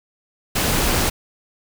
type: noise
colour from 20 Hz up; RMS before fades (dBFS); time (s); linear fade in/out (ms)
pink; -19; 0.55-1.1; 10
effects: none